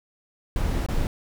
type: noise with dropouts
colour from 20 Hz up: brown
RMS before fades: -24 dBFS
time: 0.56-1.07 s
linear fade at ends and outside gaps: 1 ms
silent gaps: 0.863-0.886 s
effects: none